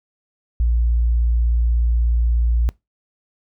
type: tone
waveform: sine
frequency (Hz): 58.27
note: A#1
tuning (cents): 0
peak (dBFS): -13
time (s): 0.6-2.69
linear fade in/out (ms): 0
effects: noise-tail reverb RT60 0.2 s tail -24 dB re dry + tanh soft clip ceiling -10 dBFS

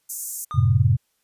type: high-pass noise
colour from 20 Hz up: pink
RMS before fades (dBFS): -30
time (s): 0.09-0.45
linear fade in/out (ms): 10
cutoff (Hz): 6500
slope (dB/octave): 48
type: tone with exponential decay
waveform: triangle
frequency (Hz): 1220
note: D#6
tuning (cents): -34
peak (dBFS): -25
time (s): 0.51-0.84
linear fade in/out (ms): 0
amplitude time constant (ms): 71
type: chord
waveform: sine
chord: F# diminished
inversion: none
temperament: just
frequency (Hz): 92.5 / 111 / 133.2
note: F#2 / A2 / C3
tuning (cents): 0 / +16 / +31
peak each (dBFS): -20 / -18 / -19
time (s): 0.54-0.97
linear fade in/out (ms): 20
effects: white hiss -70 dBFS RMS until 1.23 s + resampled to 32000 Hz

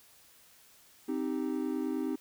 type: chord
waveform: triangle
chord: C minor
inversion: none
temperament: equal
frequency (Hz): 261.6 / 311.1 / 392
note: C4 / Eb4 / G4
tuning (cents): 0 / 0 / 0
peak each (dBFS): -32 / -32 / -36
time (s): 1.08-2.16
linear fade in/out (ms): 10
effects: white hiss -60 dBFS RMS until 2.2 s

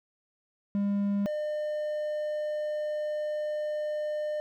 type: tone pair in turn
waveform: triangle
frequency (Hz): 201.4 / 603.5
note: G3 / D5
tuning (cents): +47 / +47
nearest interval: octave + perfect fifth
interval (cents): 1900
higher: second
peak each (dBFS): -23 / -27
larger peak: first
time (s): 0.75-1.26 / 1.26-4.4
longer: second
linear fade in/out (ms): 0
effects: none

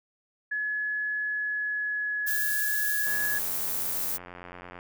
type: tone with pitch glide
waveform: sine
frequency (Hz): 1700 to 1682.4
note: G#6 to G#6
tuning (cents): +40 to +22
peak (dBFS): -27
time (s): 0.51-3.39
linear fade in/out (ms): 10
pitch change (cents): -18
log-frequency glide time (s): 1.2-3.21
type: noise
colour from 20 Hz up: violet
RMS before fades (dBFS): -30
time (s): 2.26-4.18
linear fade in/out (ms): 20
type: click train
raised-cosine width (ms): 0.5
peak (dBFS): -27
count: 154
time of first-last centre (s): 3.07-4.789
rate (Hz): 89
effects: none

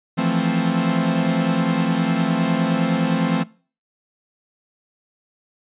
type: chord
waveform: 45% pulse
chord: F major seventh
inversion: third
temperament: equal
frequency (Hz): 164.81 / 174.61 / 220 / 261.6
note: E3 / F3 / A3 / C4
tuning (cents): 0 / 0 / 0 / 0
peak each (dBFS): -24 / -22 / -24 / -23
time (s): 0.17-3.44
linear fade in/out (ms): 20
effects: noise-tail reverb RT60 0.4 s tail -22 dB re dry + resampled to 8000 Hz

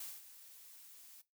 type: noise with ADSR envelope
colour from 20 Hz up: blue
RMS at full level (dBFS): -44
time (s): 0-1.22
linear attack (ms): 4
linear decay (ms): 210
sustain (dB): -13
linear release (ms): 14
effects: noise-tail reverb RT60 0.2 s tail -17 dB re dry

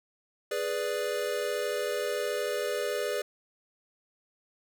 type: chord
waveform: square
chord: G# diminished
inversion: none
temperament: equal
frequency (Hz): 415.3 / 493.9 / 587.3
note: G#4 / B4 / D5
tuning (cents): 0 / 0 / 0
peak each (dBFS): -34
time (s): 0.51-3.22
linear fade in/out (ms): 5
effects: none

